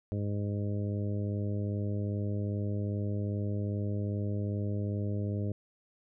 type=harmonic tone; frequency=102.5 Hz; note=G#2; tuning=22 cents flat; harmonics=1 / 2 / 3 / 4 / 5 / 6; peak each=-31 / -37 / -41 / -43 / -45 / -47 dBFS; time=0.12-5.52 s; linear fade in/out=0 ms; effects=none